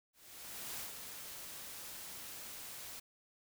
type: noise with ADSR envelope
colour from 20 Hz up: white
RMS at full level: -43 dBFS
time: 0.13-3 s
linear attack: 650 ms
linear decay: 140 ms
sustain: -5 dB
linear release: 8 ms
effects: none